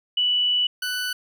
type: tone pair in turn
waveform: sine / 20% pulse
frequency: 2960 / 1491.2 Hz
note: F#7 / F#6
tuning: 0 / +13 cents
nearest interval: octave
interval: 1187 cents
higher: first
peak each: -18 / -20 dBFS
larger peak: first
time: 0.17-0.67 / 0.82-1.13 s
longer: first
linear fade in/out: 5 ms
effects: none